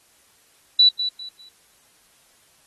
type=tone with echo; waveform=sine; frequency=3951 Hz; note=B7; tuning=in tune; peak=-10 dBFS; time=0.79-0.89 s; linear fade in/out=5 ms; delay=200 ms; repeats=3; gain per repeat=-11 dB; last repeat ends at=1.49 s; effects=white hiss -58 dBFS RMS until 2.66 s + AAC 32 kbps